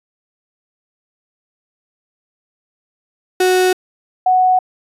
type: tone pair in turn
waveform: 35% pulse / sine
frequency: 368.7 / 740.2 Hz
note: F#4 / F#5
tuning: -6 / 0 cents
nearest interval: octave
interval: 1206 cents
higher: second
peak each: -9 dBFS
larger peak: neither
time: 3.4-3.73 / 4.26-4.59 s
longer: neither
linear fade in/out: 5 ms
effects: resampled to 32000 Hz